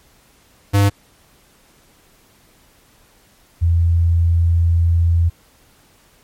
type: tone pair in turn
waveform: square / sine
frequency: 100.4 / 84.43 Hz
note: G2 / E2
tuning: +42 / +42 cents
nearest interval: minor third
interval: 300 cents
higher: first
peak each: -11 dBFS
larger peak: neither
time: 0.73-0.9 / 3.61-5.3 s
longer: second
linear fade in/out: 20 ms
effects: pink hiss -53 dBFS RMS until 6.23 s + MP3 64 kbps